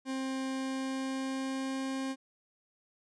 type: tone with pitch glide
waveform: 40% pulse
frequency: 264.6 to 266.6 Hz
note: C4 to C4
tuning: +20 to +33 cents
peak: -32 dBFS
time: 0.05-2.16 s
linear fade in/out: 50 ms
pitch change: +13 cents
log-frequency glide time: 0.43-1.82 s
effects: resampled to 22050 Hz